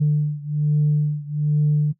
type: beating tone pair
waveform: sine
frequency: 148.8 / 150 Hz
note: D3 / D3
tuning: +23 / +37 cents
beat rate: 1.2 Hz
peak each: -18 / -20 dBFS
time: 0-1.93 s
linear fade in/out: 20 ms
effects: noise-tail reverb RT60 0.1 s tail -18 dB re dry + tanh soft clip ceiling -11 dBFS